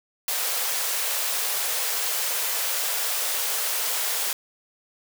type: high-pass noise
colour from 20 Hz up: white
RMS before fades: -26 dBFS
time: 0.28-4.33 s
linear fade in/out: 2 ms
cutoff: 420 Hz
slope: 96 dB/octave
effects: none